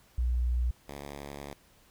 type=tone pair in turn; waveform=sine / 5% pulse; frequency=60.8 / 71.08 Hz; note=B1 / C#2; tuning=-26 / +44 cents; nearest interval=minor third; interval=270 cents; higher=second; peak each=-25 / -29 dBFS; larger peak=first; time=0.18-0.71 / 0.88-1.54 s; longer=second; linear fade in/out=5 ms; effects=pink hiss -62 dBFS RMS until 1.9 s